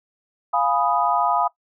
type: chord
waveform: sine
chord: F half-diminished seventh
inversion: none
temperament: equal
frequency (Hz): 698.5 / 830.6 / 987.8 / 1244.5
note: F5 / Ab5 / Cb6 / Eb6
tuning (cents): 0 / 0 / 0 / 0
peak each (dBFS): -23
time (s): 0.53-1.48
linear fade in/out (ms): 10
effects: noise-tail reverb RT60 0.1 s tail -19 dB re dry